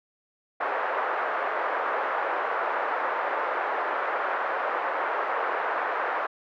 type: band-pass noise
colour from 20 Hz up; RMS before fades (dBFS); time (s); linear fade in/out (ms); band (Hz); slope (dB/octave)
white; -28; 0.6-6.27; 10; 460 to 1500; 24
effects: none